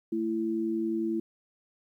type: tone pair together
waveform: sine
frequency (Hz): 222.5 / 333.4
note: A3 / E4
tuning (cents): +20 / +20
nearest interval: perfect fifth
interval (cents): 700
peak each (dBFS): -32 / -28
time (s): 0.12-1.2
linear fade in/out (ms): 5
effects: 11-bit